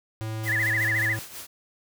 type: tone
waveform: square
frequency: 110 Hz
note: A2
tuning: in tune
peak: -30 dBFS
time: 0.21-1.19 s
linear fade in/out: 0 ms
type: noise with tremolo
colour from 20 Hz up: white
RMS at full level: -38 dBFS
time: 0.43-1.47 s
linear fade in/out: 10 ms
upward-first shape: sine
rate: 5.5 Hz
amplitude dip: 60%
type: tone with vibrato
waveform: sine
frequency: 1864.7 Hz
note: A#6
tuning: in tune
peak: -22 dBFS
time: 0.45-1.17 s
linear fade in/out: 50 ms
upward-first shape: sine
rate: 14 Hz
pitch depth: 170 cents each way
effects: none